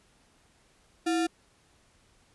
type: tone with sample-and-hold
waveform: sine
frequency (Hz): 329.6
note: E4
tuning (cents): 0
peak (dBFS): -24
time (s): 1.06-1.27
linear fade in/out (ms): 10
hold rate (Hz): 1050
effects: pink hiss -64 dBFS RMS until 2.34 s + resampled to 24000 Hz